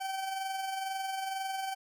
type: tone with amplitude modulation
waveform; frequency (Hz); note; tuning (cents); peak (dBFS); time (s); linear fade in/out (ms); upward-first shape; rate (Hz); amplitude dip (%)
40% pulse; 771; G5; -29; -31; 0-1.75; 20; sine; 22.1; 40
effects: none